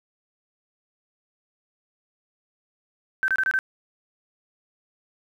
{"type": "tone bursts", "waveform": "sine", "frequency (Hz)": 1547, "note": "G6", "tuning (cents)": -23, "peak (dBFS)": -19, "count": 5, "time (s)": [3.23, 3.589], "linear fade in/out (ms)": 0, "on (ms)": 51, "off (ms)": 26, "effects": ["9-bit"]}